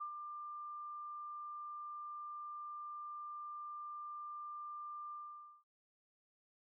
sine tone with ADSR envelope, 1192 Hz, D6, 25 cents sharp, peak -39 dBFS, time 0-5.64 s, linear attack 16 ms, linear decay 90 ms, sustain -5 dB, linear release 520 ms, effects none

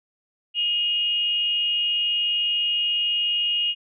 sine tone with frequency modulation, 2859 Hz, F7, 40 cents sharp, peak -20 dBFS, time 0.54-3.75 s, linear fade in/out 50 ms, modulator 378 Hz, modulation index 0.27, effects none

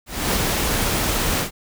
pink noise with ADSR envelope, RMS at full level -19 dBFS, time 0.06-1.51 s, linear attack 290 ms, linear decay 5 ms, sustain -2 dB, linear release 110 ms, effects none

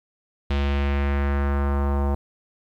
square tone with low-pass filter sweep, 70.3 Hz, C#2, 25 cents sharp, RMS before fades -22 dBFS, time 0.5-2.15 s, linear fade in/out 5 ms, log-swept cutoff 3400 to 880 Hz, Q 1.8, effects 9-bit

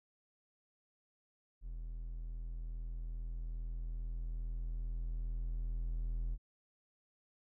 triangle tone with level ramp, 41.2 Hz, E1, in tune, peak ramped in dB -39 to -32 dBFS, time 1.61-6.38 s, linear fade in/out 50 ms, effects none

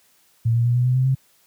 sine tone with pitch steps, 115 / 117.76 / 120.58 / 123.47 / 126.43 / 129.46 / 132.56 Hz, A#2 / A#2 / B2 / B2 / B2 / C3 / C3, -23 / +18 / -41 / 0 / +41 / -18 / +23 cents, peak -15 dBFS, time 0.45-1.15 s, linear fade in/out 10 ms, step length 100 ms, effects white hiss -59 dBFS RMS until 1.46 s + high-pass 60 Hz 12 dB/octave

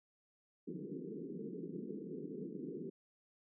white band-pass noise, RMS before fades -45 dBFS, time 0.67-2.9 s, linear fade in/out 10 ms, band 150 to 450 Hz, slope 96 dB/octave, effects none

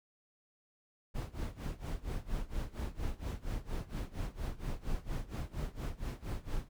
brown noise with tremolo, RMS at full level -35 dBFS, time 1.14-6.69 s, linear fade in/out 20 ms, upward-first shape sine, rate 4.3 Hz, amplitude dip 90%, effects none

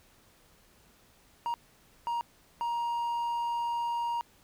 triangle tone bursts at uneven times, 942 Hz, A#5, 18 cents sharp, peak -27 dBFS, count 3, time 1.46-1.54 / 2.07-2.21 / 2.61-4.21 s, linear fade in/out 0 ms, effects pink hiss -62 dBFS RMS until 4.43 s

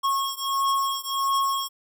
square beating tone pair, 1092 / 1093.5 Hz, C#6 / C#6, -26 / -24 cents, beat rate 1.5 Hz, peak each -26 / -27 dBFS, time 0.03-1.69 s, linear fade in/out 20 ms, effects none

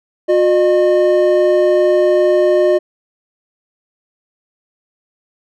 triangle tone pair together, 360 / 607.5 Hz, F#4 / D#5, -47 / -42 cents, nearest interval major sixth, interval 905 cents, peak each -10 dBFS, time 0.28-2.79 s, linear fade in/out 20 ms, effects none

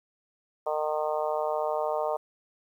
harmonic tone, 153 Hz, D#3, 29 cents flat, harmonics 3 / 4 / 5 / 6 / 7 / 8, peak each -33 / -29 / -33 / -35 / -37 / -40 dBFS, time 0.66-2.17 s, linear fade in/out 10 ms, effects 10-bit

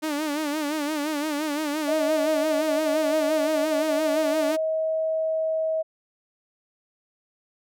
sawtooth tone with vibrato, 299.8 Hz, D4, 36 cents sharp, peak -21 dBFS, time 0.02-4.57 s, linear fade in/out 20 ms, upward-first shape sine, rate 5.8 Hz, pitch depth 87 cents each way
sine tone with pitch glide, 628 to 638.6 Hz, D#5 to D#5, +16 to +45 cents, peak -22 dBFS, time 1.87-5.83 s, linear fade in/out 20 ms, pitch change +29 cents, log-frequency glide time 3.67-5.04 s
effects none

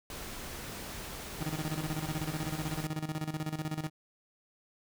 pink noise, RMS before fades -42 dBFS, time 0.1-2.87 s, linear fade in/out 2 ms
30% pulse tone with tremolo, 155.56 Hz, D#3, in tune, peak -29 dBFS, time 1.4-3.9 s, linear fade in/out 20 ms, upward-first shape square, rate 16 Hz, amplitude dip 75%
effects none

